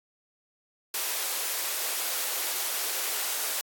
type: high-pass noise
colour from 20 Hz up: white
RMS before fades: -30 dBFS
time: 0.94-3.61 s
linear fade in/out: 2 ms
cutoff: 390 Hz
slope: 24 dB/octave
effects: AAC 64 kbps